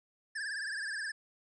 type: tone with vibrato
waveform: square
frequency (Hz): 1677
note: G#6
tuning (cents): +16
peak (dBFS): -36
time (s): 0.35-1.12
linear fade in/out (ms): 10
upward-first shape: triangle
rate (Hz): 19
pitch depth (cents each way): 130
effects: resampled to 22050 Hz

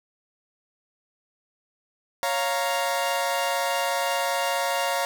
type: chord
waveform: sawtooth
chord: Bb minor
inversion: first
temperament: equal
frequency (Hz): 554.4 / 698.5 / 932.3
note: Db5 / F5 / Bb5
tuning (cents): 0 / 0 / 0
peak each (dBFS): -24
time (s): 2.23-5.05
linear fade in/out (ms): 0
effects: none

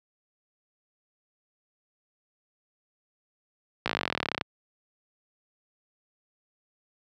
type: slowing click train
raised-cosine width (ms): 0.3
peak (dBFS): -10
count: 24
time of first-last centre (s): 3.86-4.412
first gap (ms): 17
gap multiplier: 1.03
effects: high-pass 100 Hz 12 dB/octave

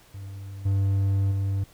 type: tone with level steps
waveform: triangle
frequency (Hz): 98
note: G2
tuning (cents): 0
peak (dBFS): -33 / -18 / -21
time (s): 0.14-1.64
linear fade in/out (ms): 5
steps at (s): 0.65 / 1.31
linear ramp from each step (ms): 10
effects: pink hiss -55 dBFS RMS until 1.73 s

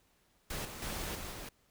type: noise with level steps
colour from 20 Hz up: pink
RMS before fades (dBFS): -39 / -45 / -39 / -43 / -45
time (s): 0.5-1.49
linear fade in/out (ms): 5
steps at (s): 0.65 / 0.82 / 1.15 / 1.32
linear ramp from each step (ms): 2
effects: pink hiss -71 dBFS RMS until 1.7 s

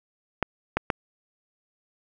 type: clicks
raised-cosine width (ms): 0.5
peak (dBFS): -7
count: 3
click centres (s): 0.427 / 0.77 / 0.902
effects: none

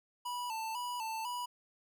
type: tone with vibrato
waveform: square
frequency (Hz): 932.3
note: A#5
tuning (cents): 0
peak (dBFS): -37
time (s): 0.25-1.46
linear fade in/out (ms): 10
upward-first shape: square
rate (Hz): 2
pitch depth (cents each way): 84
effects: none

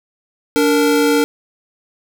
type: tone pair together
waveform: square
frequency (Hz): 290 / 462.5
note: D4 / A#4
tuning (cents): -22 / -14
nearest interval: minor sixth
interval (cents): 808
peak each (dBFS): -15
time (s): 0.56-1.24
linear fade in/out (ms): 0
effects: none

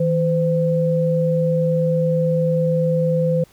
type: tone pair together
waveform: sine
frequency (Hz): 161 / 511.9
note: E3 / C5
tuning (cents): -41 / -38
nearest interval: octave + minor sixth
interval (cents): 2003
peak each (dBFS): -18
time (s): 0-3.44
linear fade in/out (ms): 5
effects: pink hiss -53 dBFS RMS until 3.52 s

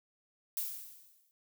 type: noise with exponential decay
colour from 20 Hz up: violet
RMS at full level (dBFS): -34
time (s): 0.57-1.31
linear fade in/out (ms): 0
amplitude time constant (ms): 160
effects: none

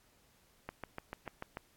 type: click train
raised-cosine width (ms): 0.5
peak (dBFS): -25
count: 7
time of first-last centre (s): 0.69-1.571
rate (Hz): 6.81
effects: pink hiss -68 dBFS RMS until 1.76 s + AAC 64 kbps

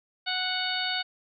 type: harmonic tone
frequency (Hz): 739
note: F#5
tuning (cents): -2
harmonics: 1 / 2 / 3 / 4 / 5 / 6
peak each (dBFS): -35 / -33 / -36 / -34 / -33 / -34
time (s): 0.26-1.03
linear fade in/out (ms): 20
effects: none

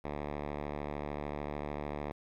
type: tone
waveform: 5% pulse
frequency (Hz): 73.42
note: D2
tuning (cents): 0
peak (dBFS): -25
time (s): 0.04-2.12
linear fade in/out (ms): 5
effects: low-pass 2000 Hz 12 dB/octave + 11-bit

